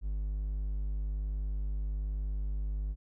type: tone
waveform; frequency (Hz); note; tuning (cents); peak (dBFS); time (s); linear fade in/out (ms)
triangle; 50.6; G#1; -44; -29; 0.01-2.96; 50
effects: none